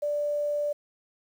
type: tone with quantisation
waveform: sine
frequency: 587 Hz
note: D5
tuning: 1 cent flat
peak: -25 dBFS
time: 0.02-0.73 s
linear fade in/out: 10 ms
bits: 9
effects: none